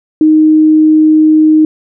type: tone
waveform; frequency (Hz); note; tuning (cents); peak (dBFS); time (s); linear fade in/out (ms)
sine; 310.8; D#4; -2; -3; 0.21-1.65; 2
effects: none